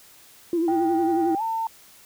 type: tone with vibrato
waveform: sine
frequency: 334.7 Hz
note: E4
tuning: 26 cents sharp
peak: -19 dBFS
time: 0.53-1.35 s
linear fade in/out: 2 ms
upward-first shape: sine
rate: 11 Hz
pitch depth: 72 cents each way
type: tone with pitch glide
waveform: sine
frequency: 784 to 900.6 Hz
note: G5 to A5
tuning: 0 to +40 cents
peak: -23 dBFS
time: 0.68-1.67 s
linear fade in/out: 2 ms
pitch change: +240 cents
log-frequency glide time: 1.37-1.42 s
effects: tanh soft clip ceiling -13 dBFS + white hiss -51 dBFS RMS until 2.05 s